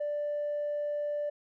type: tone with tanh clipping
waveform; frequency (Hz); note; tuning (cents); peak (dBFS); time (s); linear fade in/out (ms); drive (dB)
triangle; 588; D5; +2; -30; 0-1.3; 10; 5
effects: none